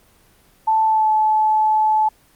sine tone with pitch glide, 880 to 864.4 Hz, A5 to A5, 0 to -31 cents, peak -13 dBFS, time 0.67-2.09 s, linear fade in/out 10 ms, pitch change -31 cents, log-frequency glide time 0.85-1.1 s, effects pink hiss -54 dBFS RMS until 2.35 s + Opus 24 kbps

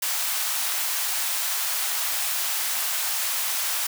white high-pass noise, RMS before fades -26 dBFS, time 0.02-3.87 s, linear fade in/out 5 ms, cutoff 680 Hz, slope 24 dB/octave, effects none

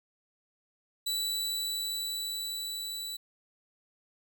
sawtooth tone with level ramp, 3951 Hz, B7, in tune, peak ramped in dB -26 to -33 dBFS, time 1.06-3.17 s, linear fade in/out 10 ms, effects none

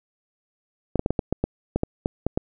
clicks, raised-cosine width 2 ms, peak -8 dBFS, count 12, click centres 0.957 / 0.994 / 1.061 / 1.106 / 1.192 / 1.326 / 1.44 / 1.76 / 1.834 / 2.059 / 2.266 / 2.375 s, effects none

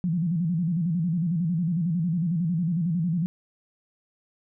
sine tone with vibrato, 169.5 Hz, E3, 49 cents sharp, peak -22 dBFS, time 0.04-3.26 s, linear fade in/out 0 ms, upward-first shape square, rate 11 Hz, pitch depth 110 cents each way, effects none

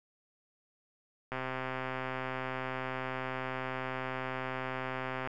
click train, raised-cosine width 0.5 ms, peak -21 dBFS, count 515, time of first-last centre 1.32-5.274 s, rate 130 Hz, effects none

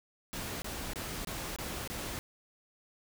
pink noise bursts, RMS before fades -39 dBFS, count 6, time 0.33-2.19 s, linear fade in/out 0 ms, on 290 ms, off 24 ms, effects none

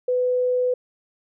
sine tone, 499.7 Hz, B4, 20 cents sharp, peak -18 dBFS, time 0.08-0.74 s, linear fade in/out 5 ms, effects none

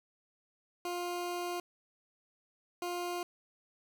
20% pulse tone bursts at uneven times, 352.3 Hz, F4, 15 cents sharp, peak -30 dBFS, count 2, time 0.85-1.6 / 2.82-3.23 s, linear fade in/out 2 ms, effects none

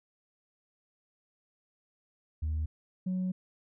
sine tone pair in turn, 77.78 / 184.64 Hz, D#2 / F#3, 0 / -3 cents, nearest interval octave + minor third, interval 1497 cents, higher second, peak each -27 dBFS, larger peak neither, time 2.42-2.66 / 3.06-3.32 s, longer second, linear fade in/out 10 ms, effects tanh soft clip ceiling -27 dBFS

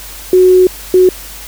sine tone pair in turn, 368.1 / 368.1 Hz, F#4 / F#4, -9 / -9 cents, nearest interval unison, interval 0 cents, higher neither, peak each -3 dBFS, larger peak neither, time 0.33-0.67 / 0.94-1.09 s, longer first, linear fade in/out 2 ms, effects added 49 Hz sine -33 dBFS peak until 1.47 s + white hiss -30 dBFS RMS until 1.47 s

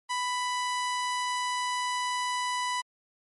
sawtooth tone, 992 Hz, B5, 7 cents sharp, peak -24 dBFS, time 0.09-2.82 s, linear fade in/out 20 ms, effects MP3 48 kbps

